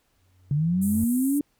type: tone with exponential growth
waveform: triangle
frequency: 91.5 Hz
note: F#2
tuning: 19 cents flat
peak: -24 dBFS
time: 0.16-1.04 s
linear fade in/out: 0 ms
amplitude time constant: 190 ms
type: linear sweep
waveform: sine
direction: up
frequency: 138.59 to 293.7 Hz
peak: -20 dBFS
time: 0.51-1.41 s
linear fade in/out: 2 ms
type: band-pass noise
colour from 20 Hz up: pink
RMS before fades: -37 dBFS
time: 0.81-1.4 s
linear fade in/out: 20 ms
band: 8300 to 14000 Hz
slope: 48 dB/octave
effects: pink hiss -69 dBFS RMS until 1.59 s